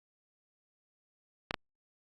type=clicks; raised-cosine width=0.3 ms; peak=-15 dBFS; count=2; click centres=1.509 / 1.542 s; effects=Opus 48 kbps